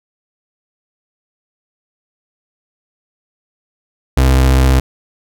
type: tone with vibrato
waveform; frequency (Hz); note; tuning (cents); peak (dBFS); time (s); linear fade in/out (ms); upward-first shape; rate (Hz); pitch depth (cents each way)
35% pulse; 65.41; C2; 0; -6; 4.17-4.8; 5; sine; 15; 14
effects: none